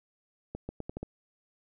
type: accelerating click train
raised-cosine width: 2 ms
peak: -23 dBFS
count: 6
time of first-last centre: 0.55-1.03 s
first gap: 140 ms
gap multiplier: 0.81
effects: none